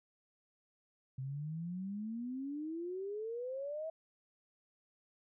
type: exponential sweep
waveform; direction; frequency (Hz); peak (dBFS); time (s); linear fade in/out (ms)
sine; up; 128.7 to 653; -38; 1.18-3.9; 5
effects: none